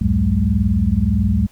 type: tone cluster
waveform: sine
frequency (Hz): 65.6 / 84 / 103.6 / 190.4 / 212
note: C2 / E2 / G#2 / F#3 / G#3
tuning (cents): +5 / +33 / -4 / +50 / +36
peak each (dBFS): -20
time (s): 0.01-1.47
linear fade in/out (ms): 5
effects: pink hiss -52 dBFS RMS until 1.51 s